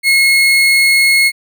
35% pulse tone, 2168 Hz, C#7, 39 cents flat, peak -6 dBFS, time 0.03-1.32 s, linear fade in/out 50 ms, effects none

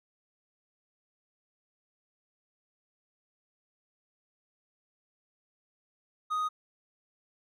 triangle tone, 1246 Hz, D#6, 2 cents sharp, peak -26 dBFS, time 6.3-6.49 s, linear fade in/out 20 ms, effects none

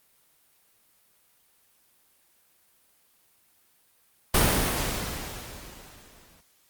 pink noise with exponential decay, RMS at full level -19 dBFS, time 4.34-6.41 s, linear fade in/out 5 ms, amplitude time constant 450 ms, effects white hiss -64 dBFS RMS until 6.69 s + Opus 32 kbps

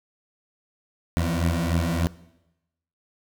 20% pulse beating tone pair, 82.3 / 85.7 Hz, E2 / F2, -2 / -32 cents, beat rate 3.4 Hz, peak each -20 dBFS, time 1.17-2.07 s, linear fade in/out 0 ms, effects noise-tail reverb RT60 0.9 s tail -19 dB re dry

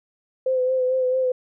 sine tone with vibrato, 513 Hz, C5, 34 cents flat, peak -18 dBFS, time 0.46-1.32 s, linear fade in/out 5 ms, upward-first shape sine, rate 4.5 Hz, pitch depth 29 cents each way, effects none

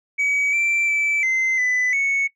sine tone with pitch steps, 2271 / 2345 / 2318 / 2068 / 2000 / 2213 Hz, C#7 / D7 / D7 / C7 / B6 / C#7, +41 / -3 / -23 / -21 / +21 / -3 cents, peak -15 dBFS, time 0.18-2.28 s, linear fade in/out 20 ms, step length 350 ms, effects noise-tail reverb RT60 0.1 s tail -21 dB re dry + tanh soft clip ceiling -16 dBFS

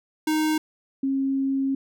square / sine tone pair in turn, 310.5 / 270.5 Hz, D#4 / C#4, -3 / -42 cents, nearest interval major second, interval 239 cents, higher first, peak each -21 dBFS, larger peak neither, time 0.27-0.58 / 1.03-1.75 s, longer second, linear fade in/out 5 ms, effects none

